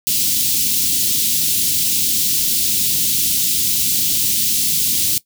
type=band-stop noise; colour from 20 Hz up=white; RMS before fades=-17 dBFS; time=0.07-5.18 s; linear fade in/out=0 ms; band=290 to 3100 Hz; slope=24 dB/octave; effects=noise-tail reverb RT60 0.1 s tail -19 dB re dry + high-pass 80 Hz 12 dB/octave